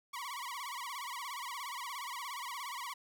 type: tone with vibrato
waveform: sawtooth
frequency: 1046.5 Hz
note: C6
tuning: in tune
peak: -36 dBFS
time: 0.13-2.94 s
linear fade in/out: 10 ms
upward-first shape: sine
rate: 17 Hz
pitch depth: 170 cents each way
effects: 11-bit